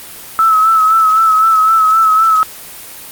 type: tone with vibrato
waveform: sine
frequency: 1301 Hz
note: E6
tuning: 23 cents flat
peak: -6 dBFS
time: 0.39-2.43 s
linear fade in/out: 0 ms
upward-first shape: sine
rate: 3.9 Hz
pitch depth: 39 cents each way
effects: white hiss -31 dBFS RMS until 3.11 s + Opus 24 kbps